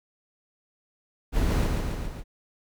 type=noise with echo; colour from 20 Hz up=brown; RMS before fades=-23 dBFS; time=1.32-1.68 s; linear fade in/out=50 ms; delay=140 ms; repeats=4; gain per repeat=-3 dB; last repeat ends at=2.24 s; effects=none